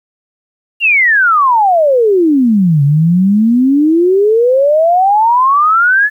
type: exponential two-way sweep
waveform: sine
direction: down then up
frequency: 2852 to 138.59 to 1740 Hz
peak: -6 dBFS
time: 0.8-6.1 s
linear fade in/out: 50 ms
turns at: 2.83 s
effects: 8-bit